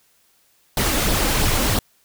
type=noise with flanger; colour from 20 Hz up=pink; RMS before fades=-19 dBFS; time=0.77-1.79 s; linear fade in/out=2 ms; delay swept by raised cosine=0.21 to 3.81 ms; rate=3 Hz; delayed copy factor=+0.55; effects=white hiss -60 dBFS RMS until 2.04 s